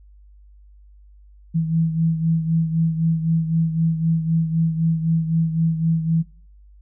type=beating tone pair; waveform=sine; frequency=162.3 / 166.2 Hz; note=E3 / E3; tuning=-27 / +15 cents; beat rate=3.9 Hz; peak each=-18 / -25 dBFS; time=1.54-6.23 s; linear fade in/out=20 ms; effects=noise-tail reverb RT60 0.5 s tail -21 dB re dry + added 50 Hz sine -45 dBFS peak until 6.81 s